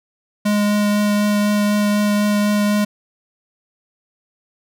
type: tone with vibrato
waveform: square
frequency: 207.2 Hz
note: G#3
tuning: 4 cents flat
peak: -15 dBFS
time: 0.45-2.85 s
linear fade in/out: 10 ms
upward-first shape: triangle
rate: 4 Hz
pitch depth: 10 cents each way
effects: none